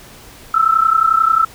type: tone pair together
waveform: sine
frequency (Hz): 1302.8 / 1334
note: E6 / E6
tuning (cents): -21 / +20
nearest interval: unison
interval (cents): 41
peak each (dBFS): -13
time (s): 0.54-1.45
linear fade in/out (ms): 5
effects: pink hiss -40 dBFS RMS until 1.54 s